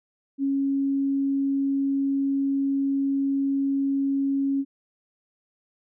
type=tone; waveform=sine; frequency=275.2 Hz; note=C#4; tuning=12 cents flat; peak=-21 dBFS; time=0.38-4.65 s; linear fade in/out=50 ms; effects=none